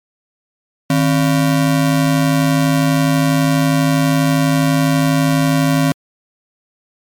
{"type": "ring-modulated tone", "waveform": "square", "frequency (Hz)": 211.5, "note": "G#3", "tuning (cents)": 32, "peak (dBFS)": -9, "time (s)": [0.9, 5.92], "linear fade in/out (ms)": 0, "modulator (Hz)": 56.1, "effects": ["MP3 96 kbps"]}